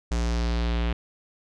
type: tone with low-pass filter sweep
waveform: square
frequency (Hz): 58.27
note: A#1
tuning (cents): 0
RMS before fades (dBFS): -25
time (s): 0.11-0.93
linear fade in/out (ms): 5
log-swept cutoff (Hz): 7000 to 3000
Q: 2
effects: none